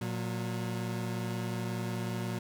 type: tone pair together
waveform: 30% pulse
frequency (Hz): 116.54 / 182.01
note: A#2 / F#3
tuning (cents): 0 / -28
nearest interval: minor sixth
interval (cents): 772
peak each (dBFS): -32 / -34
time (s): 0.01-2.39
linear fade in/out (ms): 5
effects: none